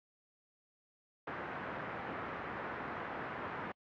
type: low-pass noise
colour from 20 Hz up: white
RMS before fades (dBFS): -42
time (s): 1.27-3.72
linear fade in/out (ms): 5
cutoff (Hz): 1700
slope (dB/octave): 24
effects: high-pass 100 Hz 12 dB/octave + AAC 64 kbps